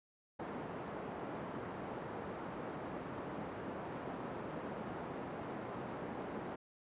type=band-pass noise; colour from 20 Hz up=pink; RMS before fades=-44 dBFS; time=0.39-6.56 s; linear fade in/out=10 ms; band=180 to 1100 Hz; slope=12 dB/octave; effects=resampled to 8000 Hz